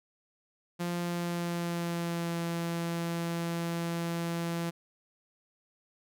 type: tone with pitch glide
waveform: sawtooth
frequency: 173.9 to 169.05 Hz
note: F3 to E3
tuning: -7 to +44 cents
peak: -27 dBFS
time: 0.79-4.71 s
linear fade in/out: 20 ms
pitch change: -49 cents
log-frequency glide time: 0.94-2.4 s
effects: none